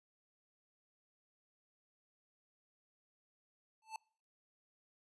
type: tone with exponential growth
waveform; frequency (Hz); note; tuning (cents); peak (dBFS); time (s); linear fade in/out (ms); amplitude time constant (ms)
square; 880; A5; 0; -39; 3.82-3.96; 2; 30
effects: noise-tail reverb RT60 0.5 s tail -26 dB re dry + resampled to 24000 Hz